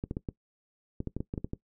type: clicks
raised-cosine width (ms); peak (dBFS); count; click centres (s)
3; -20; 12; 0.039 / 0.111 / 0.169 / 0.288 / 1.004 / 1.073 / 1.166 / 1.205 / 1.339 / 1.378 / 1.445 / 1.534
effects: noise-tail reverb RT60 0.1 s tail -19 dB re dry